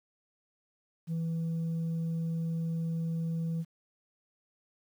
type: tone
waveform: sine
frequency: 164.6 Hz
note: E3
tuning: 2 cents flat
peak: -27 dBFS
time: 1.07-3.65 s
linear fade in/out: 50 ms
effects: tanh soft clip ceiling -29 dBFS + 10-bit